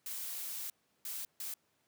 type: noise bursts at uneven times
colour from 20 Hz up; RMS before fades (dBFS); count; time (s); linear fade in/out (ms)
blue; -41; 3; 0.06-0.7 / 1.05-1.25 / 1.4-1.54; 2
effects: pink hiss -75 dBFS RMS until 1.87 s + high-pass 150 Hz 12 dB/octave